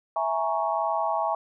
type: chord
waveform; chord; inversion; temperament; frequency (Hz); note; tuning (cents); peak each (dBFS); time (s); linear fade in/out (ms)
sine; A# half-diminished seventh; second; equal; 659.3 / 830.6 / 932.3 / 1108.7; E5 / G#5 / A#5 / C#6; 0 / 0 / 0 / 0; -28 / -28 / -30 / -30; 0.16-1.35; 2
effects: none